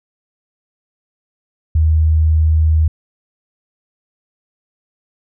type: tone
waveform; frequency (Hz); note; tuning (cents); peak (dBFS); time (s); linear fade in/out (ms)
sine; 78.8; D#2; +23; -9; 1.75-2.88; 5
effects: none